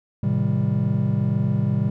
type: chord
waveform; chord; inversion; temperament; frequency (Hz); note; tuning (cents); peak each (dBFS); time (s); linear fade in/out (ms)
triangle; A half-diminished seventh; none; just; 110 / 132 / 158.4 / 198; A2 / C3 / Eb3 / G3; 0 / +16 / +31 / +18; -22 / -21 / -25 / -22; 0.23-1.9; 5
effects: none